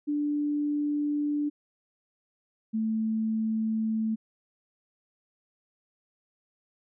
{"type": "tone pair in turn", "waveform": "sine", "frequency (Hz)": [293.7, 220.5], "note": ["D4", "A3"], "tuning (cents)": [0, 4], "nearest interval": "perfect fourth", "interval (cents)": 496, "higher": "first", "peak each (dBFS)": -25, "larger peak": "neither", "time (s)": [[0.07, 1.5], [2.73, 4.16]], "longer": "neither", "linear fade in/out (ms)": 20, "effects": []}